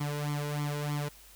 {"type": "tone with flanger", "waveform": "sawtooth", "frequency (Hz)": 146.83, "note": "D3", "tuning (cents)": 0, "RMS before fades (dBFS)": -33, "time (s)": [0, 1.09], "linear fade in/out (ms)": 10, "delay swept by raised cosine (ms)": [0.9, 2.1], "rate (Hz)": 3.2, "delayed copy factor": 0.75, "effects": ["added 50 Hz sine -58 dBFS peak until 1.35 s", "white hiss -55 dBFS RMS until 1.35 s"]}